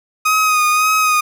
30% pulse tone with vibrato, 1250 Hz, D#6, 8 cents sharp, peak -9 dBFS, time 0.25-1.21 s, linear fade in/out 10 ms, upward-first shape sine, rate 1.8 Hz, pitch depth 31 cents each way, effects none

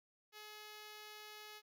5% pulse tone, 423.8 Hz, G#4, 35 cents sharp, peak -40 dBFS, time 0.32-1.62 s, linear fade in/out 50 ms, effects none

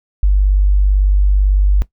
sine tone, 49 Hz, G1, in tune, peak -8 dBFS, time 0.23-1.82 s, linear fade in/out 0 ms, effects noise-tail reverb RT60 0.1 s tail -17 dB re dry

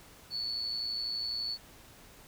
sine tone with amplitude modulation, 4436 Hz, C#8, in tune, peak -30 dBFS, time 0.3-1.58 s, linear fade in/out 50 ms, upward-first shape sine, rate 112 Hz, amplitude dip 50%, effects pink hiss -55 dBFS RMS until 2.27 s

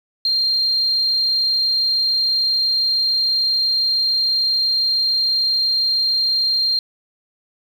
sine tone, 4189 Hz, C8, 1 cent sharp, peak -15 dBFS, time 0.25-6.79 s, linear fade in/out 2 ms, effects 7-bit

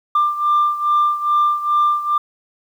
sine beating tone pair, 1189 / 1191.4 Hz, D6 / D6, +21 / +24 cents, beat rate 2.4 Hz, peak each -14 / -18 dBFS, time 0.15-2.18 s, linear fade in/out 5 ms, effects tanh soft clip ceiling -9 dBFS + 8-bit

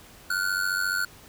square ring-modulated tone, 1457 Hz, F#6, 27 cents flat, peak -22 dBFS, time 0.3-1.05 s, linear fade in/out 5 ms, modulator 47.2 Hz, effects pink hiss -50 dBFS RMS until 1.28 s

